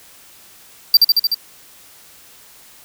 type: tone with echo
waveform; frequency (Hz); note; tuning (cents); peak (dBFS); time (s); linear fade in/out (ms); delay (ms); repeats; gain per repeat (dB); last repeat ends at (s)
square; 4699; D8; 0; -5; 0.94-0.97; 2; 75; 5; -2; 1.345
effects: white hiss -45 dBFS RMS until 2.84 s